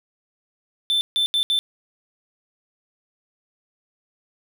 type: tone bursts at uneven times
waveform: triangle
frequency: 3538 Hz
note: A7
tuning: 9 cents sharp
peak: -16 dBFS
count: 4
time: 0.9-1.01 / 1.16-1.26 / 1.34-1.43 / 1.5-1.59 s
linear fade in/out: 0 ms
effects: none